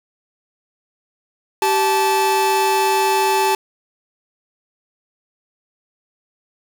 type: tone pair together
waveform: 45% pulse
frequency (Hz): 388 / 871.6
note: G4 / A5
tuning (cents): -18 / -17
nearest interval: octave + major second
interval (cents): 1401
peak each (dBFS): -19 / -16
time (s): 1.62-3.55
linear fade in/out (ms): 2
effects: none